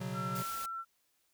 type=chord; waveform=square; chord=B suspended second; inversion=none; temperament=equal; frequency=123.47 / 138.59 / 185 Hz; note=B2 / C#3 / F#3; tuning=0 / 0 / 0 cents; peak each=-42 / -43 / -40 dBFS; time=0-0.43 s; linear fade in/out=10 ms
type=tone; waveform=sine; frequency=1347 Hz; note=E6; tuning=37 cents sharp; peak=-37 dBFS; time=0.13-0.85 s; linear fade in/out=50 ms
type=noise; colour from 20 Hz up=white; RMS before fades=-44 dBFS; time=0.35-0.66 s; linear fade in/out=5 ms
effects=white hiss -75 dBFS RMS until 1.33 s